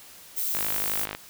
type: noise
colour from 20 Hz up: violet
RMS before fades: -28 dBFS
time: 0.36-1.06 s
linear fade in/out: 20 ms
type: click train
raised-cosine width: 0.3 ms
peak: -15 dBFS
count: 32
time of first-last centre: 0.55-1.15 s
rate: 51.7 Hz
effects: white hiss -48 dBFS RMS until 1.29 s